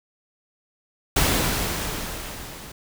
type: noise with level ramp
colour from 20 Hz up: pink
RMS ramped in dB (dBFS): -19 to -40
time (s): 1.16-2.72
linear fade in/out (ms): 5
effects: none